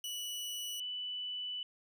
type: tone pair in turn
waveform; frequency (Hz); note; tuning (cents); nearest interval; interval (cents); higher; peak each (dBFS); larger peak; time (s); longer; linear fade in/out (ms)
sawtooth / sine; 2949 / 2980; F#7 / F#7; -6 / +12; unison; 18; second; -35 / -37; first; 0.04-0.8 / 0.8-1.63; second; 2
effects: none